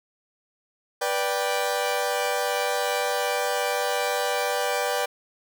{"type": "chord", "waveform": "sawtooth", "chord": "G major", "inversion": "first", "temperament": "equal with one note detuned", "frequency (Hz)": [489.9, 587.3, 784], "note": ["B4", "D5", "G5"], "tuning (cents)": [-14, 0, 0], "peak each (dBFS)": -24, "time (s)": [1.01, 5.06], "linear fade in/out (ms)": 10, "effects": []}